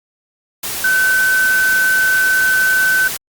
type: tone in noise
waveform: sine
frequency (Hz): 1524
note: G6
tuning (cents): -49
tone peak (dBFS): -11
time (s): 0.84-3.08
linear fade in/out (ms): 5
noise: white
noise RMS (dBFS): -23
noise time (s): 0.63-3.17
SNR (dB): +9
effects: Opus 48 kbps